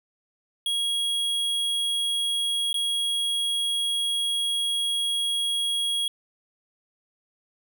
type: tone with dropouts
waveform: square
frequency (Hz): 3300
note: G#7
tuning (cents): -12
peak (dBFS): -24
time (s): 0.66-6.08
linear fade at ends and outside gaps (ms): 2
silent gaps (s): 2.73-2.742
effects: 10-bit